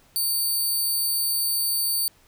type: tone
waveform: 5% pulse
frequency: 4573 Hz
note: D8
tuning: 47 cents flat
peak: -15 dBFS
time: 0.16-2.08 s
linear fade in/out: 0 ms
effects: pink hiss -58 dBFS RMS until 2.27 s